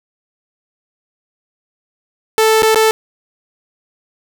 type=tone with dropouts; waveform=sawtooth; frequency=440 Hz; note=A4; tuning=in tune; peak=-5 dBFS; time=2.38-2.91 s; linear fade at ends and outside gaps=0 ms; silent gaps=2.622-2.631 / 2.746-2.758 s; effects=none